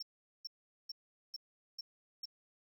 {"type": "tone bursts", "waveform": "triangle", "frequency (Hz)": 5440, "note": "F8", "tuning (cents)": -46, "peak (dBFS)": -39, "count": 6, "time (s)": [0, 2.256], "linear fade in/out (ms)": 5, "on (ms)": 26, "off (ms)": 420, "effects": []}